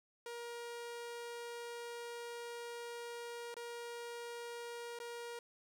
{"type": "tone with dropouts", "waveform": "sawtooth", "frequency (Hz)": 473.3, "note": "A#4", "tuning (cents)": 26, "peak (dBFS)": -40, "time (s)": [0.26, 5.39], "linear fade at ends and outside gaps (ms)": 2, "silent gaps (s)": [[3.542, 3.566], [4.989, 5]], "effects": ["low-pass 12000 Hz 12 dB/octave", "11-bit"]}